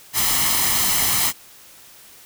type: noise with comb filter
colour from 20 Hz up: white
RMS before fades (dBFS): -19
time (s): 0.13-1.33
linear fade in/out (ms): 50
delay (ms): 0.98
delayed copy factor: +0.6
effects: white hiss -46 dBFS RMS until 2.25 s